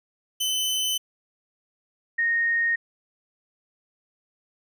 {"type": "tone pair in turn", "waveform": ["sawtooth", "sine"], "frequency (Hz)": [3037, 1855.7], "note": ["F#7", "A#6"], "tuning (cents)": [44, -8], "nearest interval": "major sixth", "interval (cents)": 852, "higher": "first", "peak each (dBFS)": [-20, -20], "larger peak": "neither", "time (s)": [[0.4, 0.98], [2.18, 2.76]], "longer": "neither", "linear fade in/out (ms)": 10, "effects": []}